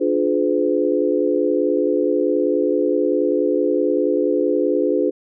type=chord; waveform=sine; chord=D diminished seventh; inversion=none; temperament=just; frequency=293.7 / 352.4 / 422.9 / 507.5 Hz; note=D4 / F4 / Ab4 / Cb5; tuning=0 / +16 / +31 / +47 cents; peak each=-21 dBFS; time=0-5.11 s; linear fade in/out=20 ms; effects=none